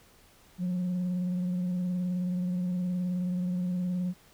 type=tone with vibrato; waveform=sine; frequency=180 Hz; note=F#3; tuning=47 cents flat; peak=-25 dBFS; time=0.58-4.14 s; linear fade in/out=50 ms; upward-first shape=sine; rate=19 Hz; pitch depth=29 cents each way; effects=tanh soft clip ceiling -26 dBFS + pink hiss -59 dBFS RMS until 4.33 s